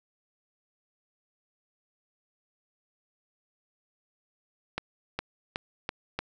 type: accelerating click train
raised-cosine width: 0.3 ms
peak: -14 dBFS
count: 5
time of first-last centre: 4.78-6.19 s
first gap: 410 ms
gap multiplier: 0.9
effects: none